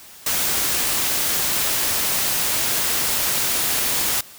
white noise, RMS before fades -21 dBFS, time 0.26-4.21 s, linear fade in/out 5 ms, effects white hiss -43 dBFS RMS until 4.38 s

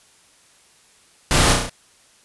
pink noise with echo, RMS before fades -17 dBFS, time 1.31-1.53 s, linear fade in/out 0 ms, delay 33 ms, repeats 5, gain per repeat -3 dB, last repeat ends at 1.695 s, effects white hiss -54 dBFS RMS until 2.24 s + resampled to 24000 Hz

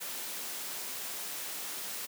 white noise, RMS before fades -39 dBFS, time 0-2.07 s, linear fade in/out 20 ms, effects high-pass 200 Hz 12 dB/octave

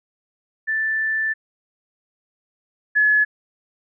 sine tone pair in turn, 1763 / 1704.9 Hz, A6 / G#6, +3 / +45 cents, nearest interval minor second, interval 58 cents, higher first, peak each -19 / -13 dBFS, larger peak second, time 0.67-1.34 / 2.95-3.25 s, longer first, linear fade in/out 20 ms, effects none

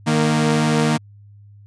sawtooth tone pair together, 153.8 / 232.4 Hz, D#3 / A#3, -20 / -5 cents, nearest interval perfect fifth, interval 715 cents, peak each -14 dBFS, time 0.06-0.98 s, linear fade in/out 20 ms, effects added 102 Hz sine -42 dBFS peak until 1.66 s + resampled to 22050 Hz

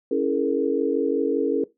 sine chord, A# half-diminished seventh, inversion first, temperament equal with one note detuned, 277.2 / 329.6 / 420.9 / 466.2 Hz, C#4 / E4 / G#4 / A#4, 0 / 0 / +23 / 0 cents, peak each -25 / -27 / -24 / -24 dBFS, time 0.11-1.64 s, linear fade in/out 5 ms, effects noise-tail reverb RT60 0.2 s tail -19 dB re dry

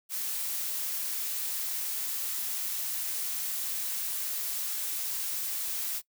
blue noise, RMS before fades -33 dBFS, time 0.09-6.02 s, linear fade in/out 50 ms, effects noise-tail reverb RT60 0.1 s tail -21 dB re dry

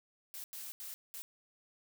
blue noise bursts at uneven times, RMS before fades -45 dBFS, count 4, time 0.34-0.44 / 0.53-0.72 / 0.8-0.94 / 1.14-1.22 s, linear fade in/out 0 ms, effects none

